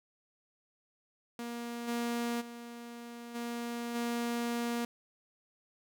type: tone with level steps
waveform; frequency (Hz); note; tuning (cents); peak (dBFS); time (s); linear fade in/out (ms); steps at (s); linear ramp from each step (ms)
sawtooth; 236.6; A#3; +26; -34 / -28 / -40 / -32 / -28; 1.39-4.85; 2; 1.87 / 2.4 / 3.34 / 3.94; 20
effects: none